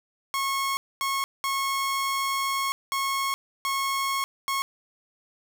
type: tone bursts at uneven times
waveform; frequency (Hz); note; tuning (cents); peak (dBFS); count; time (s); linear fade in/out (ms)
sawtooth; 1092; C#6; -26; -21; 6; 0.34-0.77 / 1.01-1.24 / 1.44-2.72 / 2.92-3.34 / 3.65-4.24 / 4.48-4.62; 0
effects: none